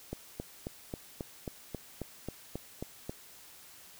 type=click train; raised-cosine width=2 ms; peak=-23 dBFS; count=12; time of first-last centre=0.13-3.095 s; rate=3.71 Hz; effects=white hiss -54 dBFS RMS until 3.99 s